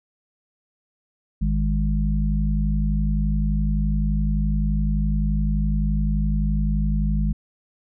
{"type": "harmonic tone", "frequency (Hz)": 51.7, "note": "G#1", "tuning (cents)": -7, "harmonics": [1, 3, 4], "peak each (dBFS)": [-20, -25, -26], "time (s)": [1.41, 7.33], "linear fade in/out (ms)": 10, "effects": []}